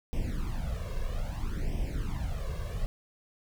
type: noise with flanger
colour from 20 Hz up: brown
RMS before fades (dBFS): -32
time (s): 0.13-2.86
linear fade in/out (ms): 0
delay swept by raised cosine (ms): 0.35 to 1.85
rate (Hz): 0.61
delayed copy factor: +0.9
effects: none